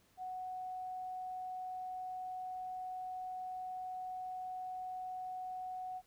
sine tone, 740 Hz, F#5, in tune, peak -40 dBFS, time 0.17-6.02 s, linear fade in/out 50 ms, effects pink hiss -70 dBFS RMS until 6.06 s

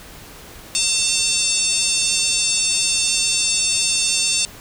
harmonic tone, 899 Hz, A5, 37 cents sharp, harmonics 3 / 4 / 5 / 6 / 7 / 8 / 9 / 10, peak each -25 / -25 / -25 / -25 / -25 / -25 / -25 / -25 dBFS, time 0.75-4.45 s, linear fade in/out 0 ms, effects pink hiss -40 dBFS RMS until 4.6 s

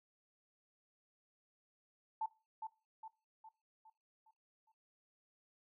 sine tone with echo, 883 Hz, A5, 6 cents sharp, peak -35 dBFS, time 2.21-2.26 s, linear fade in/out 5 ms, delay 410 ms, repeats 6, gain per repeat -6 dB, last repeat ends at 4.72 s, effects noise-tail reverb RT60 0.3 s tail -18 dB re dry

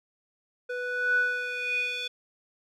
square tone with band-pass filter sweep, 493.9 Hz, B4, in tune, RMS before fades -29 dBFS, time 0.69-2.08 s, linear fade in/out 10 ms, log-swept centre 1000 to 3200 Hz, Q 7.1, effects none

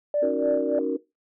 sine tone with tremolo, 587.3 Hz, D5, in tune, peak -18 dBFS, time 0.14-0.79 s, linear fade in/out 2 ms, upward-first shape sine, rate 3.4 Hz, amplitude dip 75%
sine chord, D# minor seventh, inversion third, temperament equal, 277.2 / 311.1 / 370 / 466.2 Hz, C#4 / D#4 / F#4 / A#4, 0 / 0 / 0 / 0 cents, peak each -28 / -30 / -29 / -26 dBFS, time 0.22-0.97 s, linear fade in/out 10 ms
effects noise-tail reverb RT60 0.2 s tail -17 dB re dry + tanh soft clip ceiling -12 dBFS

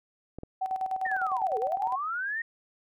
clicks, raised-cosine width 2 ms, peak -26 dBFS, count 2, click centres 0.386 / 0.434 s
sine tone with tremolo, 758 Hz, F#5, 42 cents sharp, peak -26 dBFS, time 0.61-1.96 s, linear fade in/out 10 ms, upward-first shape square, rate 9.9 Hz, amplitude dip 65%
sine linear two-way sweep, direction down then up, 1880 to 415.3 to 1880 Hz, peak -29 dBFS, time 1.05-2.42 s, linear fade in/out 5 ms, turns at 1.58 s
effects none

